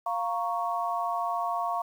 sine chord, Bb minor, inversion second, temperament equal, 698.5 / 932.3 / 1108.7 Hz, F5 / Bb5 / Db6, 0 / 0 / 0 cents, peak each -30 / -33 / -31 dBFS, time 0.06-1.82 s, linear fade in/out 5 ms, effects 9-bit

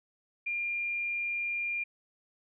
sine tone, 2400 Hz, D7, 37 cents sharp, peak -30 dBFS, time 0.46-1.84 s, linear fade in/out 10 ms, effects none

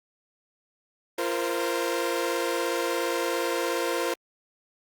sawtooth chord, F suspended fourth, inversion none, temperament equal with one note detuned, 343.4 / 466.2 / 523.3 Hz, F4 / Bb4 / C5, -29 / 0 / 0 cents, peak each -26 dBFS, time 1.18-4.14 s, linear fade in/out 5 ms, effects Opus 24 kbps

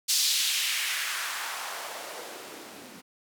blue noise with band-pass filter sweep, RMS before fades -31 dBFS, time 0.08-3.02 s, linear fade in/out 20 ms, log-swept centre 4900 to 210 Hz, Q 1.6, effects none

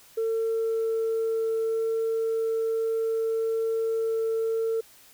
sine tone, 449.9 Hz, A4, 39 cents sharp, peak -22 dBFS, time 0.17-4.81 s, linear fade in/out 10 ms, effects tanh soft clip ceiling -21 dBFS + white hiss -54 dBFS RMS until 5.13 s

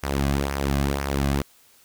sawtooth tone with flanger, 69.6 Hz, C#2, 8 cents sharp, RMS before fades -24 dBFS, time 0.03-1.42 s, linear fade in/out 5 ms, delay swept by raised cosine 0.25 to 2.25 ms, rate 2 Hz, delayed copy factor -0.6, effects white hiss -56 dBFS RMS until 1.84 s

